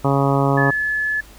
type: harmonic tone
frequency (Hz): 138.5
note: C#3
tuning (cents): -1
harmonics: 1 / 2 / 3 / 4 / 5 / 6 / 7 / 8 / 9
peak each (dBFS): -18 / -21 / -23 / -24 / -25 / -26 / -26 / -27 / -28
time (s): 0.04-0.71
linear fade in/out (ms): 10
type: tone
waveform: sine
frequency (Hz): 1721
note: A6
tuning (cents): -39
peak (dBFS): -18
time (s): 0.57-1.21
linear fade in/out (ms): 10
effects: added 50 Hz sine -43 dBFS peak until 1.38 s + pink hiss -46 dBFS RMS until 1.38 s